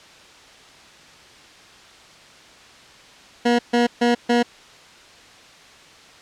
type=tone bursts; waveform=20% pulse; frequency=239.3 Hz; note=A#3; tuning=46 cents sharp; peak=-10 dBFS; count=4; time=3.45-4.43 s; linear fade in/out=10 ms; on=140 ms; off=140 ms; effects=white hiss -46 dBFS RMS until 6.21 s + low-pass 5000 Hz 12 dB/octave